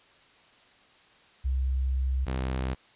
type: tone pair in turn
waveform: sine / sawtooth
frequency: 65.41 / 64.7 Hz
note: C2 / C2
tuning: 0 / -19 cents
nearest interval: unison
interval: 19 cents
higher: first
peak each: -24 dBFS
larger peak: neither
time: 1.44-2.26 / 2.26-2.75 s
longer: first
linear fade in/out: 20 ms
effects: white hiss -58 dBFS RMS until 2.95 s + resampled to 8000 Hz